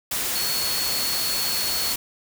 sine tone in noise, 4375 Hz, C#8, 24 cents flat, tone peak -26 dBFS, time 0.35-1.93 s, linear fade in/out 5 ms, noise white, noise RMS -26 dBFS, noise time 0.11-1.96 s, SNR -3 dB, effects none

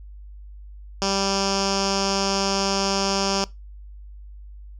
10% pulse tone with low-pass filter, 196 Hz, G3, in tune, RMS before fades -23 dBFS, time 1.02-3.44 s, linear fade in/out 0 ms, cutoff 5700 Hz, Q 9.3, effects noise-tail reverb RT60 0.2 s tail -21 dB re dry + added 50 Hz sine -38 dBFS peak until 4.79 s

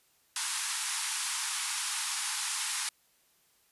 white band-pass noise, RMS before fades -34 dBFS, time 0.36-2.89 s, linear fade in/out 2 ms, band 820 to 11000 Hz, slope 96 dB/octave, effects white hiss -68 dBFS RMS until 3.71 s + resampled to 32000 Hz

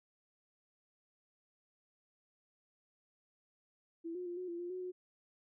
sine tone with pitch steps, 332.8 / 360.4 / 349.4 / 364.8 / 342.7 / 350.8 / 367.7 / 363.9 Hz, E4 / F#4 / F4 / F#4 / F4 / F4 / F#4 / F#4, +17 / -45 / +1 / -24 / -33 / +8 / -11 / -29 cents, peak -39 dBFS, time 4.04-4.92 s, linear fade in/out 20 ms, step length 110 ms, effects none

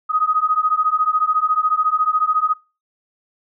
sine beating tone pair, 1247 / 1261 Hz, D#6 / D#6, +3 / +23 cents, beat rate 14 Hz, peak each -18 dBFS, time 0.09-2.54 s, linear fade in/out 20 ms, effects noise-tail reverb RT60 0.3 s tail -22 dB re dry

